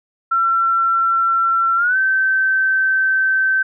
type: tone with pitch glide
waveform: sine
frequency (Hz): 1353 to 1545.2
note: E6 to G6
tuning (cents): +45 to -25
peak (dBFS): -13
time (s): 0.31-3.63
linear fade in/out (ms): 10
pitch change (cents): +230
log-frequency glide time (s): 1.76-1.97
effects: none